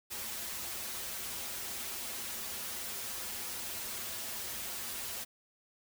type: noise with comb filter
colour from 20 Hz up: white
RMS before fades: -40 dBFS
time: 0.1-5.25 s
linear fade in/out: 20 ms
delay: 6.7 ms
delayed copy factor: -1
effects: none